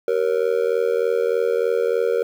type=tone with amplitude modulation; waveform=triangle; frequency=468.6 Hz; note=A#4; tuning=9 cents sharp; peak=-11 dBFS; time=0.08-2.23 s; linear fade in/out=2 ms; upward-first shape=sine; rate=83.3 Hz; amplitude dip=100%; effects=8-bit